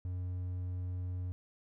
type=tone; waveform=triangle; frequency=90.5 Hz; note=F#2; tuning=38 cents flat; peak=-33 dBFS; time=0.05-1.32 s; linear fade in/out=0 ms; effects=none